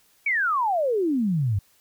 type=exponential sweep; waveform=sine; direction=down; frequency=2331 to 93.2 Hz; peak=-20 dBFS; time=0.26-1.59 s; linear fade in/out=5 ms; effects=white hiss -61 dBFS RMS until 1.8 s